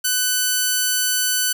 5% pulse tone, 1500 Hz, F#6, 23 cents sharp, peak -6 dBFS, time 0.04-1.53 s, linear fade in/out 10 ms, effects none

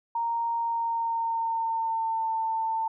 sine tone with pitch glide, 929 to 894.8 Hz, A#5 to A5, -6 to +29 cents, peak -25 dBFS, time 0.15-2.88 s, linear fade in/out 5 ms, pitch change -65 cents, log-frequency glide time 0.58-2.32 s, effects none

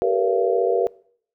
sine tone cluster, 385 / 443.4 / 478.6 / 566 / 682 Hz, G4 / A4 / A#4 / C#5 / F5, -31 / +13 / +46 / +36 / -41 cents, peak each -22 / -26 / -21 / -28 / -25 dBFS, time 0.02-0.87 s, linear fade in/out 0 ms, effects noise-tail reverb RT60 0.6 s tail -23 dB re dry

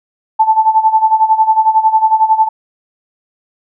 sine tone with tremolo, 878 Hz, A5, 4 cents flat, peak -4 dBFS, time 0.39-2.49 s, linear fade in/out 10 ms, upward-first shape sine, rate 11 Hz, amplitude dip 80%, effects none

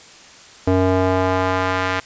square tone with band-pass filter sweep, 93 Hz, F#2, 9 cents sharp, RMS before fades -18 dBFS, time 0.67-2 s, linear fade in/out 5 ms, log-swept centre 420 to 1700 Hz, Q 1, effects white hiss -43 dBFS RMS until 2.05 s + resampled to 16000 Hz

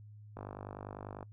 click train, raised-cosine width 1 ms, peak -29 dBFS, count 44, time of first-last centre 0.37-1.228 s, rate 50.1 Hz, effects noise-tail reverb RT60 0.1 s tail -25 dB re dry + added 105 Hz sine -50 dBFS peak until 1.32 s

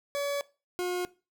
40% pulse tone pair in turn, 568 / 359.1 Hz, C#5 / F4, +42 / +48 cents, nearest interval minor sixth, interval 794 cents, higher first, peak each -28 dBFS, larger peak neither, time 0.15-0.41 / 0.79-1.05 s, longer neither, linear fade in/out 0 ms, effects noise-tail reverb RT60 0.3 s tail -19 dB re dry

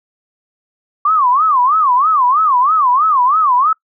sine tone with vibrato, 1126 Hz, C#6, 27 cents sharp, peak -9 dBFS, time 1.05-3.73 s, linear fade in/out 5 ms, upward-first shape sine, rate 3.1 Hz, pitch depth 250 cents each way, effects noise-tail reverb RT60 0.1 s tail -23 dB re dry

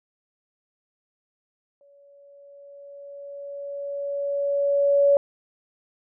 sine tone with exponential growth, 565 Hz, C#5, 33 cents sharp, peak -13 dBFS, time 1.81-5.17 s, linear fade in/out 1 ms, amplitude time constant 730 ms, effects none

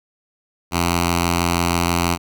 5% pulse tone with notch filter, 86.2 Hz, F2, 22 cents flat, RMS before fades -19 dBFS, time 0.71-2.18 s, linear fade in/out 50 ms, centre 510 Hz, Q 0.99, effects none

